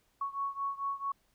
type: beating tone pair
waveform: sine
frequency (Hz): 1108.7 / 1113.2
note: C#6 / C#6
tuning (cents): 0 / +7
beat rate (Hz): 4.5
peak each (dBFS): -35 / -37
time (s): 0.21-1.12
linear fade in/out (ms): 5
effects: pink hiss -72 dBFS RMS until 1.34 s